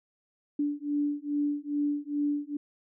sine beating tone pair, 290 / 292.4 Hz, D4 / D4, -22 / -7 cents, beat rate 2.4 Hz, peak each -30 dBFS, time 0.59-2.57 s, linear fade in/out 5 ms, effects none

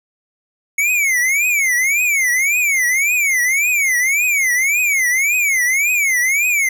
square tone with vibrato, 2199 Hz, C#7, 14 cents flat, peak -14 dBFS, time 0.78-6.69 s, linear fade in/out 5 ms, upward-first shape triangle, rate 1.8 Hz, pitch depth 250 cents each way, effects none

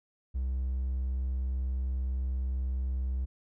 triangle tone, 64.5 Hz, C2, 24 cents flat, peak -26 dBFS, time 0.34-3.26 s, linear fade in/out 20 ms, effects tanh soft clip ceiling -22 dBFS

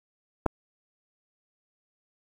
clicks, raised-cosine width 1 ms, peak -20 / -8 dBFS, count 2, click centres 0.46 / 0.463 s, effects 8-bit

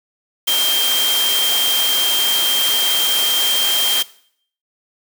sine tone in noise, 3175 Hz, G7, 21 cents sharp, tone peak -15 dBFS, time 0.47-4.03 s, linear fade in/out 10 ms, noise white, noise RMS -20 dBFS, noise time 0.47-4.03 s, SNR +2 dB, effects noise-tail reverb RT60 0.6 s tail -19 dB re dry + high-pass 300 Hz 12 dB/octave

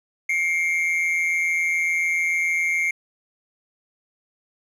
triangle tone pair together, 2131 / 2298 Hz, C7 / D7, +31 / -38 cents, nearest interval minor second, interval 131 cents, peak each -19 / -24 dBFS, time 0.29-2.91 s, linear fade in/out 5 ms, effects none

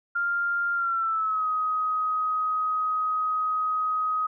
sine tone with pitch glide, 1396.9 to 1259 Hz, F6 to D#6, 0 to +20 cents, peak -23 dBFS, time 0.15-4.27 s, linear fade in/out 10 ms, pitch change -180 cents, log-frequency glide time 0.74-1.47 s, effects none

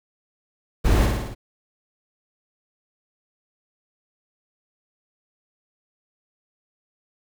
brown noise with echo, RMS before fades -18 dBFS, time 0.84-1.07 s, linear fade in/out 20 ms, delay 56 ms, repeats 5, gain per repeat -3 dB, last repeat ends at 1.35 s, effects none

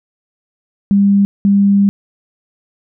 sine tone pair in turn, 199.8 / 199.8 Hz, G3 / G3, +33 / +33 cents, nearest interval unison, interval 0 cents, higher neither, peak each -7 dBFS, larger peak neither, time 0.91-1.25 / 1.45-1.89 s, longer second, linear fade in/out 0 ms, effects none

